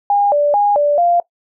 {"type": "tone with pitch steps", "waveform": "sine", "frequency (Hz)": [812, 584, 820, 584, 695], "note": ["G#5", "D5", "G#5", "D5", "F5"], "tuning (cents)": [-39, -10, -22, -10, -9], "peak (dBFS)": -10, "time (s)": [0.1, 1.2], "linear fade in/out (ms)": 2, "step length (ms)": 220, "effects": ["noise-tail reverb RT60 0.1 s tail -19 dB re dry"]}